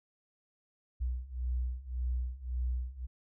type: beating tone pair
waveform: sine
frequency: 61 / 62.8 Hz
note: B1 / B1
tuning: -21 / +30 cents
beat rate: 1.8 Hz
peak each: -36 / -34 dBFS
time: 1-3.07 s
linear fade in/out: 20 ms
effects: none